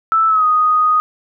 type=tone with pitch glide; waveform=sine; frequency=1318.5 to 1244.5 Hz; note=E6 to D#6; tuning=0 to 0 cents; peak=-10 dBFS; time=0.12-1 s; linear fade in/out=0 ms; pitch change=-100 cents; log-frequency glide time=0.28-0.45 s; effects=none